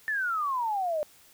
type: exponential sweep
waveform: sine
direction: down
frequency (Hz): 1800 to 587.3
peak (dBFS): -26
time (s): 0.08-1.03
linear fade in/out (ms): 0
effects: white hiss -57 dBFS RMS until 1.33 s